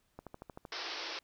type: click train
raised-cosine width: 1 ms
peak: -31 dBFS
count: 7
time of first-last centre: 0.19-0.652 s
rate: 13 Hz
type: band-pass noise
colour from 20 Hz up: white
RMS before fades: -41 dBFS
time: 0.72-1.19 s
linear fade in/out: 2 ms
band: 300 to 5500 Hz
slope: 96 dB/octave
effects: pink hiss -75 dBFS RMS until 1.23 s